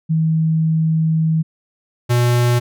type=tone pair in turn; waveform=sine / square; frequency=160 / 121.22 Hz; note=D#3 / B2; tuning=+49 / -32 cents; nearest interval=perfect fourth; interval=481 cents; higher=first; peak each=-13 dBFS; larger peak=neither; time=0.09-1.43 / 2.09-2.6 s; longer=first; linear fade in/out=20 ms; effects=none